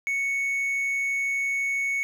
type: tone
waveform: triangle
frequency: 2217 Hz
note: C#7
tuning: in tune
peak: -22 dBFS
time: 0.07-2.03 s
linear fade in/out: 0 ms
effects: none